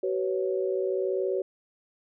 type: chord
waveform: sine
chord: F# suspended fourth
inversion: none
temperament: equal with one note detuned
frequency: 379.3 / 493.9 / 554.4 Hz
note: F#4 / B4 / C#5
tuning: +43 / 0 / 0 cents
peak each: -27 / -32 / -31 dBFS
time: 0.03-1.42 s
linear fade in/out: 5 ms
effects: none